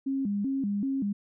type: tone with vibrato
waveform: sine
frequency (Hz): 234.2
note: A#3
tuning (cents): +8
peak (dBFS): -26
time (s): 0.06-1.13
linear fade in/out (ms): 10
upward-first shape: square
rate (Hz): 2.6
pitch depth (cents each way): 250
effects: none